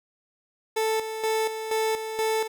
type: tone with tremolo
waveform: 30% pulse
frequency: 440.5 Hz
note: A4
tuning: 2 cents sharp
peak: -20 dBFS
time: 0.76-2.48 s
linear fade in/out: 10 ms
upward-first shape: square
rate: 2.1 Hz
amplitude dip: 60%
effects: none